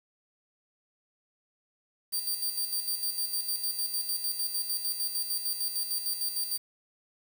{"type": "tone with tremolo", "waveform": "10% pulse", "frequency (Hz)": 4679, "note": "D8", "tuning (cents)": -7, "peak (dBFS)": -21, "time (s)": [2.12, 6.58], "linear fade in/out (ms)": 20, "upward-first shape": "square", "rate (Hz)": 6.6, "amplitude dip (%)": 55, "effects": ["8-bit"]}